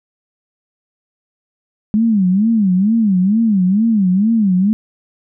sine tone with vibrato, 204.2 Hz, G#3, 29 cents flat, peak -10 dBFS, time 1.94-4.73 s, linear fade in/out 0 ms, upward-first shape sine, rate 2.2 Hz, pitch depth 210 cents each way, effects none

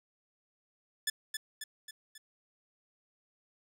10% pulse tone with echo, 1736 Hz, A6, 24 cents flat, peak -20 dBFS, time 1.07-1.1 s, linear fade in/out 5 ms, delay 270 ms, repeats 4, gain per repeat -5 dB, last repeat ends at 2.18 s, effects none

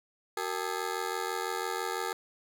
15% pulse ring-modulated tone, 418.7 Hz, G#4, 14 cents sharp, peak -22 dBFS, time 0.37-2.13 s, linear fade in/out 2 ms, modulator 43 Hz, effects none

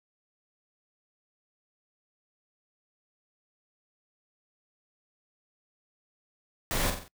pink noise with echo, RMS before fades -29 dBFS, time 6.71-6.9 s, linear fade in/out 0 ms, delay 45 ms, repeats 4, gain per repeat -6 dB, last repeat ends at 7.08 s, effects noise-tail reverb RT60 0.1 s tail -24 dB re dry

